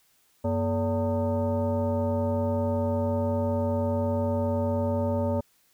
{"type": "tone with frequency modulation", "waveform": "sine", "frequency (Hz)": 238.7, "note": "A#3", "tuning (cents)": 41, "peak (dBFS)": -23, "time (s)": [0.44, 5.41], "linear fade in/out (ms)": 10, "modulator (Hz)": 333, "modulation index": 1.5, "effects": ["white hiss -65 dBFS RMS until 5.73 s"]}